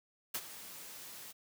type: noise with ADSR envelope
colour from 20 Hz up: white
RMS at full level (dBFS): -35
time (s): 0.34-1.33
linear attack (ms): 9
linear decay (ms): 51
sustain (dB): -14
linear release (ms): 27
effects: high-pass 100 Hz 12 dB/octave